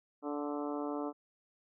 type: harmonic tone with a mistuned harmonic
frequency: 146 Hz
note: D3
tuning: 10 cents flat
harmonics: 2 / 3 / 4 / 5 / 6 / 7 / 8 / 9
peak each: -37 / -41 / -43 / -45 / -47 / -48 / -49 / -50 dBFS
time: 0.22-1.13 s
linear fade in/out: 50 ms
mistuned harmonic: 7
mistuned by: +23 cents
effects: none